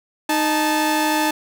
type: tone pair together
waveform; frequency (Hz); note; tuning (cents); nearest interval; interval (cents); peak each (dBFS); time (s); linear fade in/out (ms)
sawtooth; 308.5 / 872.6; D#4 / A5; -15 / -15; octave + tritone; 1800; -16 / -16; 0.29-1.31; 5
effects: none